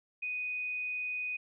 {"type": "tone", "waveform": "sine", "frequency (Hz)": 2489, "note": "D#7", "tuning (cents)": 0, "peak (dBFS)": -33, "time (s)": [0.22, 1.37], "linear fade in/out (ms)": 10, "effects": []}